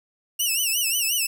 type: tone with vibrato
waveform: 10% pulse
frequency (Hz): 2794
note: F7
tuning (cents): 0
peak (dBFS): -13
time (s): 0.39-1.27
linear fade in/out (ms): 10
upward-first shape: sine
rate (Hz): 5.6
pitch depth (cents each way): 130
effects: none